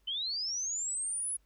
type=linear sweep; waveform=sine; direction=up; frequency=2991 to 10470 Hz; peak=-32 dBFS; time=0.07-1.37 s; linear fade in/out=10 ms; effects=added 50 Hz sine -66 dBFS peak until 1.45 s + pink hiss -75 dBFS RMS until 1.45 s